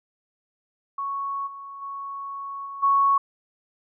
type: tone with level steps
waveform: sine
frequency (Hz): 1108.7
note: C#6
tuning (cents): 0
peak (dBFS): -26 / -36 / -31 / -33 / -16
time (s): 0.98-3.18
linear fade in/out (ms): 5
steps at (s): 1.46 / 1.81 / 2.65 / 2.82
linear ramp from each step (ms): 20
effects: none